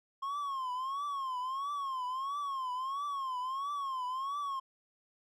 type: tone with vibrato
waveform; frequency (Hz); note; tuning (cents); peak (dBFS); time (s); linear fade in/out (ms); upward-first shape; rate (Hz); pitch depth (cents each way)
triangle; 1075; C6; +47; -32; 0.22-4.6; 10; triangle; 1.5; 150
effects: none

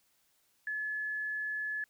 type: tone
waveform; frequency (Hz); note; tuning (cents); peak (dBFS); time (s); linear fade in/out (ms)
sine; 1714; A6; -46; -33; 0.67-1.84; 2
effects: white hiss -72 dBFS RMS until 1.89 s

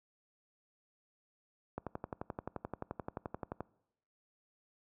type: click train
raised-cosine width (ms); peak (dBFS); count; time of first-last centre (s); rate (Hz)
1; -24; 22; 1.78-3.606; 11.5
effects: noise-tail reverb RT60 0.8 s tail -23 dB re dry + high-pass 60 Hz 12 dB/octave

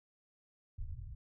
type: low-pass noise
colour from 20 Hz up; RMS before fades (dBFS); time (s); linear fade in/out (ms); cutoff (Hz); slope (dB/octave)
pink; -43; 0.78-1.15; 10; 130; 96
effects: none

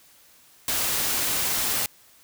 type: noise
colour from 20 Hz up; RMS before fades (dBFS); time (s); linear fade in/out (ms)
white; -25; 0.68-1.86; 2
effects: white hiss -55 dBFS RMS until 2.23 s

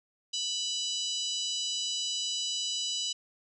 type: harmonic tone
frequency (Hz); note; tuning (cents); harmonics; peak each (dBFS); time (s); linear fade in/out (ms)
987.8; B5; 0; 3 / 4 / 5 / 6 / 7 / 8; -34 / -36 / -38 / -40 / -41 / -42; 0.33-3.13; 10
effects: none

